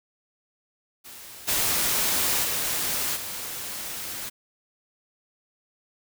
white noise with level steps, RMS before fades -43 / -24 / -27 / -34 dBFS, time 1.04-4.3 s, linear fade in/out 20 ms, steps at 1.47 / 2.43 / 3.15 s, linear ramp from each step 20 ms, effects none

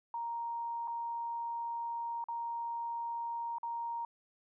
sine tone with dropouts, 934 Hz, A#5, 3 cents sharp, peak -35 dBFS, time 0.14-4.05 s, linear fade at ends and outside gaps 2 ms, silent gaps 0.875-0.879 / 2.241-2.285 / 3.584-3.631 s, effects none

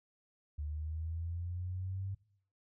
sine linear sweep, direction up, 73.42 to 98.1 Hz, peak -36 dBFS, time 0.58-2.15 s, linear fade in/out 10 ms, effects noise-tail reverb RT60 0.6 s tail -21 dB re dry

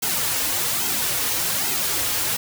white noise with flanger, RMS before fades -23 dBFS, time 0.02-2.37 s, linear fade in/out 10 ms, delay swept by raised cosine 1.7 to 5.3 ms, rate 1.2 Hz, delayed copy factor -0.8, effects none

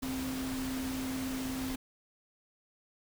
sine tone in noise, 261.6 Hz, C4, in tune, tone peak -34 dBFS, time 0.02-1.76 s, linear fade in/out 10 ms, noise pink, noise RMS -41 dBFS, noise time 0.02-1.76 s, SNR +4 dB, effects none

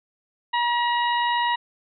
harmonic tone, 956 Hz, A#5, 43 cents sharp, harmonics 1 / 2 / 3 / 4, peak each -21 / -27 / -31 / -33 dBFS, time 0.53-1.56 s, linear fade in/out 10 ms, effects none

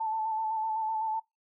sine tone with vibrato, 880 Hz, A5, in tune, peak -28 dBFS, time 0-1.2 s, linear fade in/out 10 ms, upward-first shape square, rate 7.9 Hz, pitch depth 24 cents each way, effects noise-tail reverb RT60 0.2 s tail -23 dB re dry

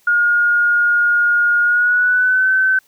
sine tone with pitch glide, 1428 to 1530.5 Hz, F6 to G6, +38 to -42 cents, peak -11 dBFS, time 0.07-2.79 s, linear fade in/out 5 ms, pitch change +120 cents, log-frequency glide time 1.62-2.51 s, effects white hiss -56 dBFS RMS until 2.87 s

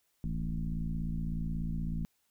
sine tone with frequency modulation, 102.2 Hz, G#2, 27 cents flat, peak -31 dBFS, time 0.24-2.05 s, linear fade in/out 0 ms, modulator 56.5 Hz, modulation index 2.1, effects white hiss -75 dBFS RMS until 2.3 s

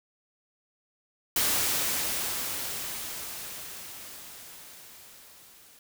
white noise with level ramp, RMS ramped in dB -25 to -55 dBFS, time 1.36-5.79 s, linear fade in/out 2 ms, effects none

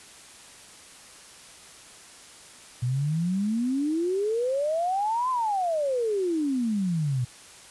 sine exponential two-way sweep, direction up then down, 119.3 to 1046.5 to 119.3 Hz, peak -23 dBFS, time 2.82-7.25 s, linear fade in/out 10 ms, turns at 5.3 s, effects white hiss -48 dBFS RMS until 7.7 s + resampled to 24000 Hz

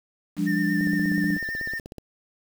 sine chord, D diminished, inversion first, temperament equal with one note detuned, 174.61 / 202.4 / 293.7 Hz, F3 / Ab3 / D4, 0 / -44 / 0 cents, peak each -26 / -26 / -25 dBFS, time 0.36-1.39 s, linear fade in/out 50 ms
triangle tone with vibrato, 1800 Hz, A6, 39 cents sharp, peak -26 dBFS, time 0.46-1.8 s, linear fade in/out 20 ms, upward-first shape sine, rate 8.7 Hz, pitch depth 28 cents each way
click train, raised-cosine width 2 ms, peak -25 dBFS, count 20, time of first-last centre 0.81-1.983 s, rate 16.2 Hz
effects 7-bit

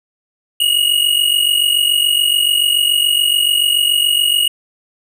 square tone pair together, 2860 / 2907 Hz, F7 / F#7, +41 / -31 cents, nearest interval unison, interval 28 cents, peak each -15 dBFS, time 0.6-4.48 s, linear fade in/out 5 ms, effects none

